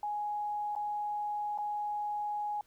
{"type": "tone with dropouts", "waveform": "sine", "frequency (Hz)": 833, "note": "G#5", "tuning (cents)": 5, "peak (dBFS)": -32, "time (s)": [0.03, 2.61], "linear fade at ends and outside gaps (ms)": 2, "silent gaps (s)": [[0.752, 0.762], [1.577, 1.585]], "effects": ["pink hiss -68 dBFS RMS until 2.66 s"]}